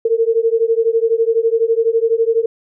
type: beating tone pair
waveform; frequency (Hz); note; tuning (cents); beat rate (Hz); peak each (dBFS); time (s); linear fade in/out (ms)
sine; 449.9 / 461.9; A4 / A#4; +39 / -16; 12; -15; 0.05-2.46; 5
effects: none